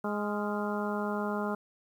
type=harmonic tone with a mistuned harmonic; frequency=207.7 Hz; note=G#3; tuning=in tune; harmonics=1 / 2 / 3 / 4 / 5 / 6 / 7; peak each=-33 / -36 / -38 / -39 / -40 / -41 / -41 dBFS; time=0.04-1.55 s; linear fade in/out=5 ms; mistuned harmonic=7; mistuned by=-65 cents; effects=10-bit

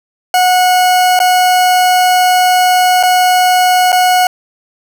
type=tone with dropouts; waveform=40% pulse; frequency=731 Hz; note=F#5; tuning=21 cents flat; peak=-6 dBFS; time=0.34-4.27 s; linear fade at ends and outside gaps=2 ms; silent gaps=1.191-1.201 / 3.029-3.034 / 3.92-3.927 s; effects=none

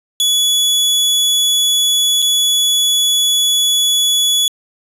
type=tone with dropouts; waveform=sawtooth; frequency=3400 Hz; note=G#7; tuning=40 cents sharp; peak=-8 dBFS; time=0.2-4.48 s; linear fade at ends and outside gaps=1 ms; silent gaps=2.22-2.224 s; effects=resampled to 32000 Hz

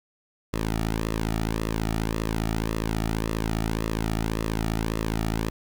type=tone with flanger; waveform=sawtooth; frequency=54.8 Hz; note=A1; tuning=6 cents flat; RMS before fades=-27 dBFS; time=0.53-5.5 s; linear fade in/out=5 ms; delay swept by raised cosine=1.3 to 1.95 ms; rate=1.8 Hz; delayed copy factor=-0.75; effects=8-bit

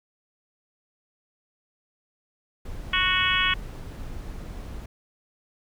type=noise; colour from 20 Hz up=brown; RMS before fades=-36 dBFS; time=2.65-4.86 s; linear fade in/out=5 ms
type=harmonic tone; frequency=369.4 Hz; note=F#4; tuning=3 cents flat; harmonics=3 / 4 / 5 / 6 / 7 / 8 / 9; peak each=-28 / -28 / -28 / -28 / -28 / -28 / -28 dBFS; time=2.93-3.54 s; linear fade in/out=5 ms
effects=none

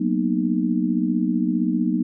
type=chord; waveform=sine; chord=B major seventh; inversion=second; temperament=just; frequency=185.21 / 231.5 / 246.9 / 308.7 Hz; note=F#3 / A#3 / B3 / D#4; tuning=+2 / -12 / 0 / -14 cents; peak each=-24 dBFS; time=0-2.03 s; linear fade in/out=10 ms; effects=none

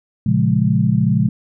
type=chord; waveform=sine; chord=Bb minor seventh; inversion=none; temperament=equal; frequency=116.54 / 138.59 / 174.61 / 207.7 Hz; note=Bb2 / Db3 / F3 / Ab3; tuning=0 / 0 / 0 / 0 cents; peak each=-18 dBFS; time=0.26-1.29 s; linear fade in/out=5 ms; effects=none

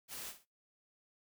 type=noise with echo; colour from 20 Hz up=white; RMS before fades=-45 dBFS; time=0.08-0.34 s; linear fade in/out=50 ms; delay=58 ms; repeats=2; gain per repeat=-11 dB; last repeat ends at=0.456 s; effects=noise-tail reverb RT60 0.2 s tail -21 dB re dry

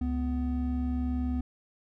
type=tone pair together; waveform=triangle; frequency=70.04 / 249.6 Hz; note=C#2 / B3; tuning=+18 / +19 cents; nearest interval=octave + minor seventh; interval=2201 cents; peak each=-28 dBFS; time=0.01-1.41 s; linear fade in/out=5 ms; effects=none

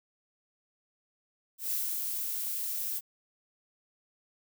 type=noise with ADSR envelope; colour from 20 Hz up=violet; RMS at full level=-31 dBFS; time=1.58-3.01 s; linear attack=130 ms; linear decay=280 ms; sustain=-3 dB; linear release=35 ms; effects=none

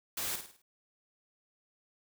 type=noise with echo; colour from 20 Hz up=white; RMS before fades=-36 dBFS; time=0.17-0.36 s; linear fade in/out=5 ms; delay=52 ms; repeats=5; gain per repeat=-7 dB; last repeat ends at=0.62 s; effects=none

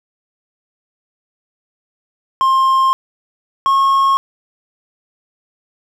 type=tone pair in turn; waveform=triangle; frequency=1060 / 1087.9 Hz; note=C6 / C#6; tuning=+22 / -33 cents; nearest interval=unison; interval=45 cents; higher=second; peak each=-8 dBFS; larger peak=neither; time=2.41-2.93 / 3.66-4.17 s; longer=first; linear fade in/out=0 ms; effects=none

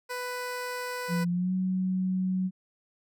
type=tone; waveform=15% pulse; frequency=496.2 Hz; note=B4; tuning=8 cents sharp; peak=-26 dBFS; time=0.09-1.25 s; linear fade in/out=20 ms
type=tone with pitch glide; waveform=sine; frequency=174.61 to 186.06 Hz; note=F3 to F#3; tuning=0 to +10 cents; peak=-25 dBFS; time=1.08-2.51 s; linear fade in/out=50 ms; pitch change=+110 cents; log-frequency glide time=1.3-1.53 s
effects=none

